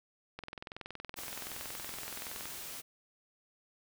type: click train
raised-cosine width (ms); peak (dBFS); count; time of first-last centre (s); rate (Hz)
0.3; -26; 45; 0.39-2.456; 21.3
type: noise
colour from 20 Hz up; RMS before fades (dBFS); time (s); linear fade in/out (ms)
white; -44; 1.16-2.82; 20
effects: none